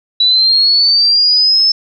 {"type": "linear sweep", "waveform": "sine", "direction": "up", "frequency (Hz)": [3928, 5274], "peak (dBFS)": -7, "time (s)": [0.2, 1.72], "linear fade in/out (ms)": 5, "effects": []}